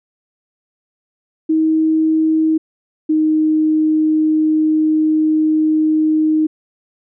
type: tone pair in turn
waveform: sine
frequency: 316.7 / 311.3 Hz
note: D#4 / D#4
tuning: +31 / +1 cents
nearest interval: unison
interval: 30 cents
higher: first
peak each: -11 dBFS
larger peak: neither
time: 1.49-2.58 / 3.09-6.47 s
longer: second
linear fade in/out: 10 ms
effects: none